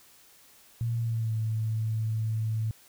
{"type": "tone with pitch glide", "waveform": "sine", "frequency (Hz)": [116.54, 110.44], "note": ["A#2", "A2"], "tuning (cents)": [0, 7], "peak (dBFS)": -26, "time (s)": [0.81, 2.71], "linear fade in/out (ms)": 0, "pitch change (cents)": -93, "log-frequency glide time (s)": [0.98, 1.36], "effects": ["white hiss -57 dBFS RMS until 2.88 s"]}